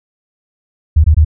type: tone bursts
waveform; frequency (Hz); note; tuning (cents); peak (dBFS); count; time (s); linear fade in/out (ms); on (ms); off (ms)
sine; 77.3; D#2; -11; -4; 3; 0.96-1.248; 10; 82; 21
effects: none